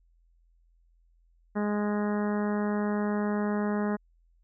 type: harmonic tone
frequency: 207.7 Hz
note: G#3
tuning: in tune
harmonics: 1 / 2 / 3 / 4 / 5 / 6 / 7 / 8 / 9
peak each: -27 / -33 / -37 / -39 / -41 / -43 / -44 / -45 / -46 dBFS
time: 1.55-3.97 s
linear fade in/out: 20 ms
effects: added 42 Hz sine -61 dBFS peak until 4.43 s